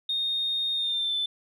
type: tone with pitch glide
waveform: sine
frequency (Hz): 3690 to 3523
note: A#7 to A7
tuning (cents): -18 to +1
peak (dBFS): -24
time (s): 0.09-1.26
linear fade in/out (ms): 5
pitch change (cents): -81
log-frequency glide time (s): 0.74-1.15
effects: tanh soft clip ceiling -20 dBFS